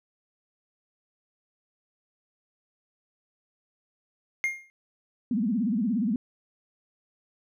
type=tone with exponential decay; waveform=triangle; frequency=2125 Hz; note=C7; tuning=26 cents sharp; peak=-19 dBFS; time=4.44-4.7 s; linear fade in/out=0 ms; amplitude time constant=56 ms
type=tone with vibrato; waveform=sine; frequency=222.2 Hz; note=A3; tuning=17 cents sharp; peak=-23 dBFS; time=5.31-6.16 s; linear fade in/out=2 ms; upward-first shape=sine; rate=17 Hz; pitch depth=230 cents each way
effects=none